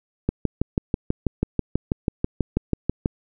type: click train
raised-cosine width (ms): 3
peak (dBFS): -7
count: 18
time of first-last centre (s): 0.29-3.059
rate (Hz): 6.14
effects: none